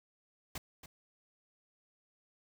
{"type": "noise with echo", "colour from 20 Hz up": "pink", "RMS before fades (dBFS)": -40, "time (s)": [0.55, 0.58], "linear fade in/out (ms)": 5, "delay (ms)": 280, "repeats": 1, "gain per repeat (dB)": -11, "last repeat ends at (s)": 0.86, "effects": []}